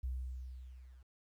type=tone with level ramp; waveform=sine; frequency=63.5 Hz; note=B1; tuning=49 cents sharp; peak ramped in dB=-34 to -55 dBFS; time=0.03-1.03 s; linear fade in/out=10 ms; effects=12-bit